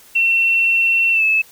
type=tone with pitch glide; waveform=sine; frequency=2709 to 2608 Hz; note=E7 to E7; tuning=+47 to -19 cents; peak=-12 dBFS; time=0.15-1.42 s; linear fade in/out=10 ms; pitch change=-66 cents; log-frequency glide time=1.12-1.23 s; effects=white hiss -46 dBFS RMS until 1.51 s